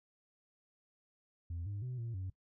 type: tone with pitch steps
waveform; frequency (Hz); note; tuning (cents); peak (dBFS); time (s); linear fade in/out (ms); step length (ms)
sine; 85.1 / 101.4 / 126.1 / 116.2 / 93.8; F2 / G#2 / B2 / A#2 / F#2; -44 / -41 / +36 / -5 / +24; -36; 1.5-2.3; 5; 160
effects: noise-tail reverb RT60 0.1 s tail -20 dB re dry + tanh soft clip ceiling -36 dBFS